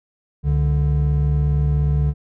triangle tone pair together, 68.8 / 145.88 Hz, C#2 / D3, -12 / -11 cents, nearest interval octave + minor second, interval 1301 cents, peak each -16 dBFS, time 0.43-2.14 s, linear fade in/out 50 ms, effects none

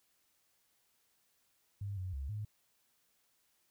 sine tone with pitch steps, 100.4 / 92.5 / 68.3 / 105.6 Hz, G2 / F#2 / C#2 / G#2, +42 / 0 / -25 / +29 cents, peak -37 dBFS, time 1.81-2.45 s, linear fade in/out 5 ms, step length 160 ms, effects white hiss -75 dBFS RMS until 3.7 s

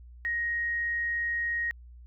sine tone, 1877 Hz, A#6, 11 cents sharp, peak -27 dBFS, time 0.25-1.71 s, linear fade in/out 0 ms, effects added 60 Hz sine -46 dBFS peak until 2.06 s

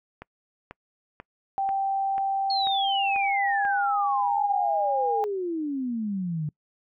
click train, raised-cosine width 0.5 ms, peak -24 dBFS, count 8, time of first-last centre 0.22-3.651 s, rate 2.04 Hz
sine tone with pitch glide, 782 to 810.5 Hz, G5 to G#5, -4 to -42 cents, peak -23 dBFS, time 1.58-5.24 s, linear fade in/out 0 ms, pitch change +62 cents, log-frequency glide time 2.69-4.09 s
sine exponential sweep, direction down, 4362 to 146.8 Hz, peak -26 dBFS, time 2.5-6.49 s, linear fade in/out 2 ms
effects noise-tail reverb RT60 0.1 s tail -26 dB re dry

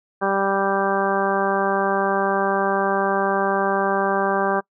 harmonic tone, 196 Hz, G3, in tune, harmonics 1 / 2 / 3 / 4 / 5 / 6 / 7 / 8, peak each -28 / -24 / -25 / -24 / -28 / -26 / -35 / -27 dBFS, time 0.21-4.61 s, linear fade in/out 20 ms, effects noise-tail reverb RT60 0.1 s tail -25 dB re dry

